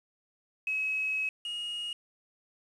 sine / triangle tone pair in turn, 2562 / 2870 Hz, E7 / F7, -50 / +47 cents, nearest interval major second, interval 197 cents, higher second, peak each -28 / -32 dBFS, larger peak first, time 0.67-1.29 / 1.45-1.93 s, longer first, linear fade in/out 2 ms, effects resampled to 24000 Hz + 9-bit

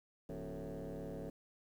sine tone with frequency modulation, 135.6 Hz, C#3, 38 cents flat, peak -39 dBFS, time 0.29-1.3 s, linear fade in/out 5 ms, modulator 103 Hz, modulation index 4.6, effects tanh soft clip ceiling -41 dBFS + 11-bit

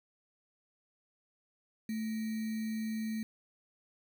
sine tone with sample-and-hold, 220 Hz, A3, in tune, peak -33 dBFS, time 1.89-3.23 s, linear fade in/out 2 ms, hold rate 2100 Hz, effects none

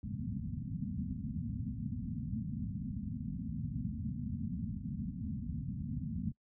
white low-pass noise, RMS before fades -38 dBFS, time 0.03-6.32 s, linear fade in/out 5 ms, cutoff 250 Hz, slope 96 dB/octave, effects noise-tail reverb RT60 0.1 s tail -25 dB re dry + high-pass 60 Hz 12 dB/octave

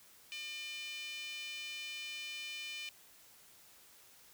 5% pulse tone with high-pass filter, 600 Hz, D5, 37 cents sharp, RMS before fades -44 dBFS, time 0.32-2.89 s, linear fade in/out 0 ms, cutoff 2600 Hz, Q 8.7, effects white hiss -61 dBFS RMS until 4.33 s

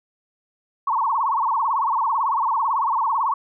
sine tone with vibrato, 1000 Hz, B5, 21 cents sharp, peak -18 dBFS, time 0.87-3.34 s, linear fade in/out 5 ms, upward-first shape sine, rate 18 Hz, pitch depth 220 cents each way, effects none

